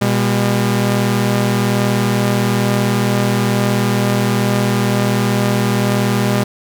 sawtooth tone pair together, 121.4 / 201.6 Hz, B2 / G3, -29 / +49 cents, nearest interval major sixth, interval 878 cents, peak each -12 dBFS, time 0.01-6.44 s, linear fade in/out 10 ms, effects none

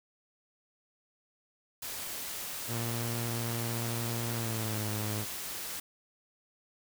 white noise, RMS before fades -39 dBFS, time 1.82-5.8 s, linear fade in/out 5 ms
sawtooth tone with pitch glide, 116.8 to 105.88 Hz, A#2 to G#2, +4 to +34 cents, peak -29 dBFS, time 2.67-5.26 s, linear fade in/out 50 ms, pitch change -170 cents, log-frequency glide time 4.33-4.85 s
effects none

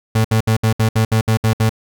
35% pulse tone bursts, 110.7 Hz, A2, 11 cents sharp, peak -10 dBFS, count 10, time 0.15-1.694 s, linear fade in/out 5 ms, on 95 ms, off 66 ms, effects none

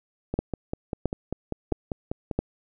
two click trains, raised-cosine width 2 ms, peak -10 / -15 dBFS, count 4 / 11, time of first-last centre 0.39-2.39 / 0.34-2.312 s, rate 1.5 / 5.07 Hz, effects none

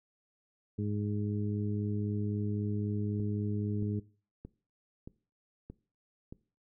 harmonic tone, 103.83 Hz, G#2, in tune, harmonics 1 / 2 / 3 / 4, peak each -33 / -35 / -41 / -42 dBFS, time 0.78-4 s, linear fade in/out 10 ms
click train, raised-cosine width 3 ms, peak -31 dBFS, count 6, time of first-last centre 3.2-6.325 s, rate 1.6 Hz
effects noise-tail reverb RT60 0.4 s tail -20 dB re dry

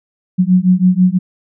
sine beating tone pair, 180 / 186.1 Hz, F#3 / F#3, -47 / +10 cents, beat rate 6.1 Hz, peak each -11 dBFS, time 0.38-1.19 s, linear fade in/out 20 ms, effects none

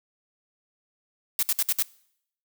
blue noise bursts, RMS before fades -23 dBFS, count 5, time 1.39-1.824 s, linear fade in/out 0 ms, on 38 ms, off 61 ms, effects noise-tail reverb RT60 0.7 s tail -23 dB re dry

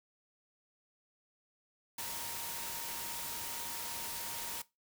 sine tone in noise, 932.3 Hz, A#5, in tune, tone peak -49 dBFS, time 1.98-4.62 s, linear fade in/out 5 ms, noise white, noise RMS -41 dBFS, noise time 1.98-4.62 s, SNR -11 dB, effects noise-tail reverb RT60 0.2 s tail -18 dB re dry

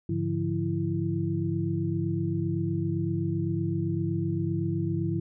sine tone cluster, 102.5 / 144.5 / 172.3 / 332.1 Hz, G#2 / D3 / F3 / E4, -22 / -28 / -23 / +13 cents, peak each -31 dBFS, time 0.09-5.2 s, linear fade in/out 5 ms, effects none

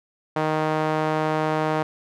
sawtooth tone with band-pass filter, 155.56 Hz, D#3, in tune, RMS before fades -23 dBFS, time 0.36-1.83 s, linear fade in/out 5 ms, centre 800 Hz, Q 1, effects none

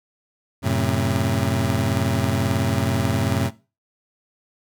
25% pulse chord, F# diminished, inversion none, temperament just, 92.5 / 111 / 133.2 Hz, F#2 / A2 / C3, 0 / +16 / +31 cents, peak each -20 dBFS, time 0.62-3.51 s, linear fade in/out 50 ms, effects noise-tail reverb RT60 0.3 s tail -18 dB re dry

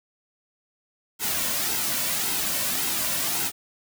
white noise with flanger, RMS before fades -26 dBFS, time 1.19-3.52 s, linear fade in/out 50 ms, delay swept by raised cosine 1.7 to 2.47 ms, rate 1.8 Hz, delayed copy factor -0.55, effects none

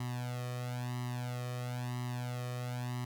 sawtooth tone with flanger, 123.5 Hz, B2, in tune, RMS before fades -38 dBFS, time 0-3.05 s, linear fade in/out 5 ms, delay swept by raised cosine 1 to 1.64 ms, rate 1 Hz, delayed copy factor +1, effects none

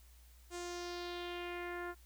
sawtooth tone with low-pass filter sweep, 351.1 Hz, F4, 9 cents sharp, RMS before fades -43 dBFS, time 0.5-1.95 s, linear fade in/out 50 ms, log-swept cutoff 8100 to 1500 Hz, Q 2.7, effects added 60 Hz sine -58 dBFS peak until 2.05 s + white hiss -67 dBFS RMS until 2.05 s

